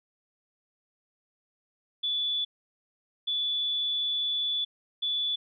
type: tone bursts at uneven times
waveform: sine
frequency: 3455 Hz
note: A7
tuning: 32 cents flat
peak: -26 dBFS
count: 3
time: 2.03-2.45 / 3.27-4.65 / 5.02-5.36 s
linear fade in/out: 10 ms
effects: none